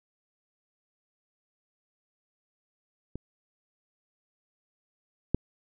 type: clicks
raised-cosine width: 3 ms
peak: -23 / -10 dBFS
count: 2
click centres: 3.156 / 5.346 s
effects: none